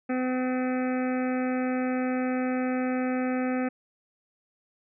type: harmonic tone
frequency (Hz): 254.7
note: C4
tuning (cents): -46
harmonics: 1 / 2 / 3 / 5 / 6 / 7 / 8 / 9 / 10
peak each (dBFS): -26 / -32 / -36 / -40 / -42 / -43 / -44 / -45 / -46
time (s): 0.09-3.69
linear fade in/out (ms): 10
effects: none